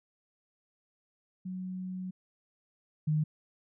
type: tone pair in turn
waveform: sine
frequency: 185 / 153.38 Hz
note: F#3 / D#3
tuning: 0 / -24 cents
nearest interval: minor third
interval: 324 cents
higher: first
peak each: -35 / -25 dBFS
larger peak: second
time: 1.45-2.11 / 3.07-3.24 s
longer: first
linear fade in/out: 10 ms
effects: none